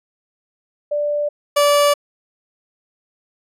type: tone pair in turn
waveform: sine / 30% pulse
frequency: 588 / 579.6 Hz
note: D5 / D5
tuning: +2 / -23 cents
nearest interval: unison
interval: 25 cents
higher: first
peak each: -17 / -9 dBFS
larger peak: second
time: 0.91-1.29 / 1.56-1.94 s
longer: neither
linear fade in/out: 10 ms
effects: resampled to 32000 Hz